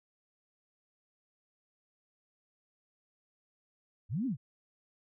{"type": "linear two-way sweep", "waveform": "sine", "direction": "up then down", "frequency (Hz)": [77.78, 280.7, 102.2], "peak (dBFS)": -30, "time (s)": [4.09, 4.37], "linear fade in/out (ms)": 50, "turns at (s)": 4.26, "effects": []}